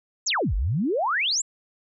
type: exponential two-way sweep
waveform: sine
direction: down then up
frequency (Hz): 7902 to 43.65 to 7902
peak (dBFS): -21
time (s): 0.26-1.42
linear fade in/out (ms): 10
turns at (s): 0.55
effects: none

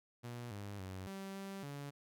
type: tone with pitch steps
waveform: sawtooth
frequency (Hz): 120.3 / 101.3 / 94.2 / 194.2 / 195.3 / 142.3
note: B2 / G#2 / F#2 / G3 / G3 / C#3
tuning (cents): -45 / -43 / +32 / -16 / -6 / +46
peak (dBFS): -40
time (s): 0.23-1.91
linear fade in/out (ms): 20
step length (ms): 280
effects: none

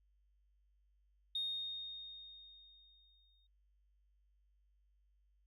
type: tone with exponential decay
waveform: sine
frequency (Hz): 3700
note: A#7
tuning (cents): -14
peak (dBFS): -34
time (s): 1.35-3.47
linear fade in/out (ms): 5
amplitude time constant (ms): 460
effects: tanh soft clip ceiling -31 dBFS + added 50 Hz sine -70 dBFS peak until 5.46 s

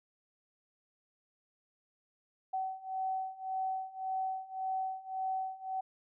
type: beating tone pair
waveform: sine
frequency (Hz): 758 / 759.8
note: F#5 / F#5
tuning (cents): +42 / +46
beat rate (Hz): 1.8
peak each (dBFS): -38 / -36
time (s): 2.53-5.81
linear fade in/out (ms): 10
effects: none

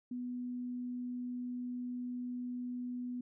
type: tone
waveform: sine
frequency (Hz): 246.9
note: B3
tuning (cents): 0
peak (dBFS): -37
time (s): 0.11-3.21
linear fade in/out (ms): 5
effects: none

